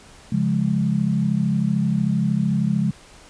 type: chord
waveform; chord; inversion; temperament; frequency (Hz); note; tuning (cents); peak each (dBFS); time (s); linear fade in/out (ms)
sine; Db major; none; equal; 138.59 / 174.61 / 207.7; Db3 / F3 / Ab3; 0 / 0 / 0; -23 / -22 / -21; 0.32-2.91; 5
effects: pink hiss -47 dBFS RMS until 3.29 s + resampled to 22050 Hz